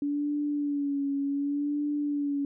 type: tone with vibrato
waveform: sine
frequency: 286.1 Hz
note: D4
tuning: 45 cents flat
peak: -26 dBFS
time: 0.02-2.45 s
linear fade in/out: 2 ms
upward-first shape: sine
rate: 0.67 Hz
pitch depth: 43 cents each way
effects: none